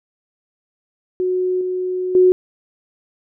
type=tone with level steps; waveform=sine; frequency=367 Hz; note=F#4; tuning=14 cents flat; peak=-16 / -19 / -8 dBFS; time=1.2-2.32 s; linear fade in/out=0 ms; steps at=1.61 / 2.15 s; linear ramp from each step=2 ms; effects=none